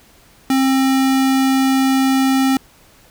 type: tone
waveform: square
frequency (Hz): 266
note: C4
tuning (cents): +29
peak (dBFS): -13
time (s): 0.5-2.57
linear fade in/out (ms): 2
effects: pink hiss -49 dBFS RMS until 3.1 s